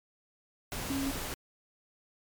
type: tone in noise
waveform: sine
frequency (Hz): 273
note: C#4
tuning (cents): -26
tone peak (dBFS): -31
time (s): 0.9-1.11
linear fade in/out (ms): 0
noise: pink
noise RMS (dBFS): -37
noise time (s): 0.72-1.34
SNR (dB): +3
effects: MP3 96 kbps